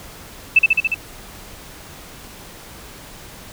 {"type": "tone with echo", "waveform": "sine", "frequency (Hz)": 2637, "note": "E7", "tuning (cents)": 0, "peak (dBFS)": -6, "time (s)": [0.56, 0.59], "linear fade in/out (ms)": 5, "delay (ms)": 71, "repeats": 5, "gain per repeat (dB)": -2, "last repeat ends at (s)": 0.945, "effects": ["pink hiss -39 dBFS RMS until 3.52 s"]}